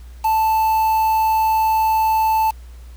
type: tone with quantisation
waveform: triangle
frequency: 880 Hz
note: A5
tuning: in tune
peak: -12 dBFS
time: 0.24-2.51 s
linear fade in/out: 10 ms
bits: 5
effects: added 60 Hz sine -35 dBFS peak until 2.96 s + pink hiss -52 dBFS RMS until 2.96 s